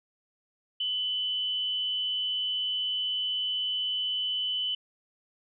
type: tone with amplitude modulation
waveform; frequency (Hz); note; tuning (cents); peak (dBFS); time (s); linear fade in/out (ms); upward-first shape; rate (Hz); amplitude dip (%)
sine; 3000; F#7; +23; -25; 0.8-4.75; 5; sine; 216; 45
effects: none